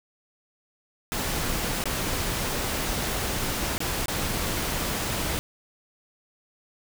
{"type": "noise with dropouts", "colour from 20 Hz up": "pink", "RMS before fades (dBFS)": -28, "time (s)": [1.12, 5.39], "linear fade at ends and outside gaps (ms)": 0, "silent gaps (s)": [[1.839, 1.856], [3.78, 3.804], [4.058, 4.082]], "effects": []}